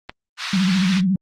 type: click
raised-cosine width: 0.3 ms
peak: -14 dBFS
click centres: 0.095 s
type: band-pass noise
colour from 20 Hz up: white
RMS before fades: -26 dBFS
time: 0.37-1.02 s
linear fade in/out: 50 ms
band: 1100 to 4700 Hz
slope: 24 dB/octave
type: tone with vibrato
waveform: sine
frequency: 187.5 Hz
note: F#3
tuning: 23 cents sharp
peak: -15 dBFS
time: 0.53-1.16 s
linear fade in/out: 5 ms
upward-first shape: sine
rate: 14 Hz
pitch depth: 100 cents each way
effects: Opus 24 kbps